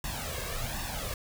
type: noise with flanger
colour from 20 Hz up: pink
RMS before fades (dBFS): -35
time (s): 0.04-1.14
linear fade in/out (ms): 2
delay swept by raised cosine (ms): 1.1 to 1.86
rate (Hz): 1.3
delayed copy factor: +0.75
effects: none